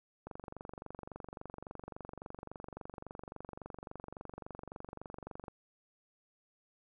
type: click train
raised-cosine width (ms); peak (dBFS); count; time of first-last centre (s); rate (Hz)
1; -30; 124; 0.27-5.482; 23.6
effects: none